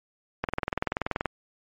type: click train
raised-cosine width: 0.5 ms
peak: -11 dBFS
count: 18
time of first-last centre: 0.44-1.257 s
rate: 20.8 Hz
effects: MP3 48 kbps